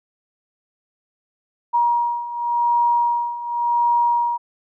sine beating tone pair, 950 / 950.9 Hz, A#5 / A#5, +33 / +34 cents, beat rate 0.9 Hz, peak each -22 / -18 dBFS, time 1.73-4.38 s, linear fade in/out 20 ms, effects none

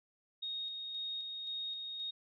sine tone with tremolo, 3729 Hz, A#7, in tune, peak -37 dBFS, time 0.42-2.11 s, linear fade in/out 10 ms, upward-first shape square, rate 1.9 Hz, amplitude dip 30%, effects none

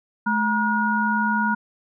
sine tone cluster, 214.6 / 952 / 1441 Hz, A3 / A#5 / F#6, -43 / +36 / -46 cents, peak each -23 dBFS, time 0.26-1.55 s, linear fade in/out 10 ms, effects none

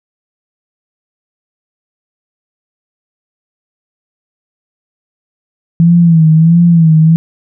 sine tone with vibrato, 164.81 Hz, E3, in tune, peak -3 dBFS, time 5.8-7.16 s, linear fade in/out 0 ms, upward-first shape sine, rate 1.5 Hz, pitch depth 79 cents each way, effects none

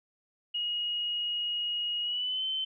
sine tone with pitch glide, 2885 to 3074 Hz, F#7 to G7, -44 to -35 cents, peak -29 dBFS, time 0.54-2.65 s, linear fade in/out 10 ms, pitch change +109 cents, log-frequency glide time 2.02-2.44 s, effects none

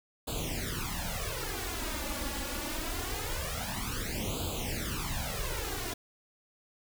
pink noise with flanger, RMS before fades -35 dBFS, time 0.27-5.94 s, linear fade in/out 10 ms, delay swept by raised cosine 0.26 to 3.56 ms, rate 0.24 Hz, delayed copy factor +0.95, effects none

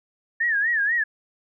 sine tone with vibrato, 1760 Hz, A6, in tune, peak -19 dBFS, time 0.4-1.04 s, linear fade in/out 10 ms, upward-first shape sine, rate 4.1 Hz, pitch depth 150 cents each way, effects none

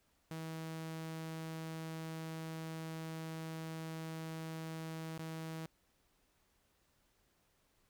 sawtooth tone with dropouts, 161 Hz, E3, 41 cents flat, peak -38 dBFS, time 0.31-5.66 s, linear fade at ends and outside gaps 0 ms, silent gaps 5.177-5.192 s, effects pink hiss -75 dBFS RMS until 7.89 s

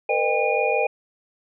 sine tone cluster, 461.3 / 507 / 609 / 801 / 2443 Hz, A#4 / B4 / D#5 / G5 / D#7, -18 / +45 / -37 / +37 / -32 cents, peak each -25 dBFS, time 0.09-0.87 s, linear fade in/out 5 ms, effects none

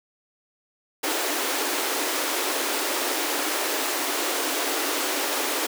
pink high-pass noise, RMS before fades -26 dBFS, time 1.03-5.67 s, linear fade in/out 10 ms, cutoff 270 Hz, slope 96 dB/octave, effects none

